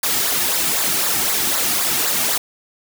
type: noise with flanger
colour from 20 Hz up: white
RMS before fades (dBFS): -19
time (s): 0.03-2.38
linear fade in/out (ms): 5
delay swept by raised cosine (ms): 0.33 to 2.03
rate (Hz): 3.9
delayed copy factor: -0.6
effects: none